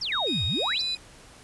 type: exponential two-way sweep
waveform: sine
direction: down then up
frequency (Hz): 5870 to 77.78 to 5870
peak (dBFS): -27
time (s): 0.01-0.82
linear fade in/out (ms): 10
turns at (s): 0.45
type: tone with pitch glide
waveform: sine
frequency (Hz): 3736 to 3981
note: A#7 to B7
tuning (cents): +3 to +13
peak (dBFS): -26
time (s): 0.12-0.95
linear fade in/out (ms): 2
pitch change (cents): +110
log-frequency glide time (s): 0.61-0.79
type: tone with tremolo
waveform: sawtooth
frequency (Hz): 2489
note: D#7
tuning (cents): 0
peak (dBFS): -35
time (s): 0.27-0.97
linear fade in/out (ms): 0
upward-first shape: sine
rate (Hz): 3.6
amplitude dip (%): 50
effects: pink hiss -50 dBFS RMS until 1.43 s + resampled to 24000 Hz